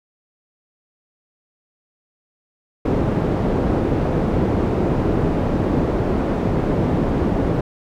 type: low-pass noise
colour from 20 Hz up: white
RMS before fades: -19 dBFS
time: 2.85-7.61 s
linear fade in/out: 5 ms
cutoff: 380 Hz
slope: 12 dB/octave
effects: none